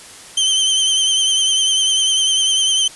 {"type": "tone with vibrato", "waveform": "sawtooth", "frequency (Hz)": 3100, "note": "G7", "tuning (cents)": -20, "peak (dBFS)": -10, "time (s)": [0.37, 2.88], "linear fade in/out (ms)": 5, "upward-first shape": "triangle", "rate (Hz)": 10, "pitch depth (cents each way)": 48, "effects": ["white hiss -38 dBFS RMS until 2.95 s", "resampled to 24000 Hz"]}